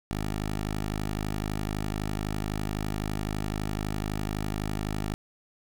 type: tone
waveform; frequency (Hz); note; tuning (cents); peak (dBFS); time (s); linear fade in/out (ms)
10% pulse; 51.91; G#1; 0; -21; 0.11-5.14; 0
effects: 10-bit